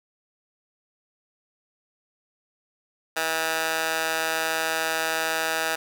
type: tone with high-pass filter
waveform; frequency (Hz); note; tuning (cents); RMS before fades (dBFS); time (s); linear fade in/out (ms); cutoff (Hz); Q
15% pulse; 161.2; E3; -38; -26; 3.16-5.76; 10; 980; 1.2
effects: none